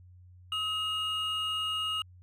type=tone pair together; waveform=triangle; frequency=1273 / 2858 Hz; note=D#6 / F7; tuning=+39 / +39 cents; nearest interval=octave + major second; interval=1400 cents; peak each=-34 / -29 dBFS; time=0.52-2.02 s; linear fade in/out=2 ms; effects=added 90 Hz sine -51 dBFS peak until 2.22 s